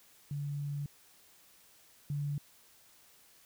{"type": "tone pair in turn", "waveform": "sine", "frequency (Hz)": [143.7, 144.4], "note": ["D3", "D3"], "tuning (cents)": [-37, -29], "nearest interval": "unison", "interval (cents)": 8, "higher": "second", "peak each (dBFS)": [-34, -32], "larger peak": "second", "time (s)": [[0.31, 0.86], [2.1, 2.38]], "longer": "first", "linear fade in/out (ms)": 2, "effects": ["white hiss -62 dBFS RMS until 3.45 s"]}